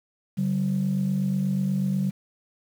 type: tone pair together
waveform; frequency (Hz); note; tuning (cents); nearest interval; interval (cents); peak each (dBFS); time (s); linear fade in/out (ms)
sine; 142.57 / 190.8; C#3 / G3; +49 / -47; perfect fourth; 504; -26 / -22; 0.37-2.11; 20
effects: tanh soft clip ceiling -17 dBFS + 8-bit